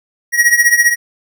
square tone with tremolo, 1901 Hz, A#6, 33 cents sharp, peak -5 dBFS, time 0.32-0.96 s, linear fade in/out 50 ms, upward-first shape triangle, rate 15 Hz, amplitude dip 85%, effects none

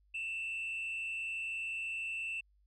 sine tone with frequency modulation, 2674 Hz, E7, 24 cents sharp, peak -34 dBFS, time 0.14-2.41 s, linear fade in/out 10 ms, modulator 143 Hz, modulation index 0.41, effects tanh soft clip ceiling -34 dBFS + added 50 Hz sine -66 dBFS peak until 2.66 s

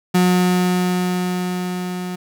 35% pulse tone with level ramp, 180.8 Hz, F#3, 40 cents flat, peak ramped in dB -10 to -23 dBFS, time 0.14-2.16 s, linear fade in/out 10 ms, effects none

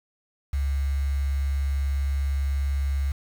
sine tone with quantisation, 69.3 Hz, C#2, in tune, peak -22 dBFS, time 0.53-3.12 s, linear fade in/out 5 ms, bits 7, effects none

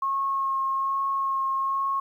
sine tone with vibrato, 1084 Hz, C#6, 39 cents flat, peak -23 dBFS, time 0.02-2 s, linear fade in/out 5 ms, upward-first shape sine, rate 1.2 Hz, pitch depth 13 cents each way, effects 10-bit

